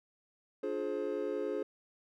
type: chord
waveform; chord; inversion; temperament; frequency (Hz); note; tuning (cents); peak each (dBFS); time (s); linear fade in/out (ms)
triangle; D half-diminished seventh; none; just; 293.7 / 352.4 / 422.9 / 528.6; D4 / F4 / Ab4 / C5; 0 / +16 / +31 / +18; -39 / -38 / -34 / -37; 0.63-1.63; 5
effects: none